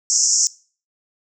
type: band-pass noise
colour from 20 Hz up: pink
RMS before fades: -17 dBFS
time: 0.1-0.47 s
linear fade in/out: 0 ms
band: 5400 to 7500 Hz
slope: 96 dB/octave
effects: noise-tail reverb RT60 0.4 s tail -21 dB re dry